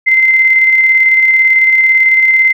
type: tone with tremolo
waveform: sine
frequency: 2074 Hz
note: C7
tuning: 16 cents flat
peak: -4 dBFS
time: 0.06-2.53 s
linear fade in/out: 20 ms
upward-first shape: square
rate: 18 Hz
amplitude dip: 30%
effects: none